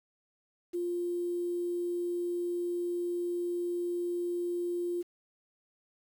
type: tone with quantisation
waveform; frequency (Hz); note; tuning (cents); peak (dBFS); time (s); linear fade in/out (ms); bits
sine; 350; F4; +4; -30; 0.73-5.03; 20; 9
effects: none